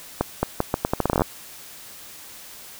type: accelerating click train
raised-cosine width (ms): 1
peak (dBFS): -5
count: 15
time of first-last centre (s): 0.21-1.219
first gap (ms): 220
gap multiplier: 0.79
effects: white hiss -42 dBFS RMS until 2.79 s